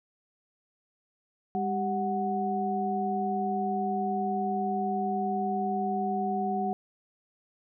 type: tone cluster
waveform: sine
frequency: 200.9 / 390.5 / 740 Hz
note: G3 / G4 / F#5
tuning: +43 / -7 / 0 cents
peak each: -31 / -34 / -29 dBFS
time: 1.55-6.73 s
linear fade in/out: 0 ms
effects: none